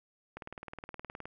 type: click train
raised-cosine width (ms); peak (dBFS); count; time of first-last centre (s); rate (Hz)
0.5; -27; 18; 0.37-1.255; 19.2
effects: none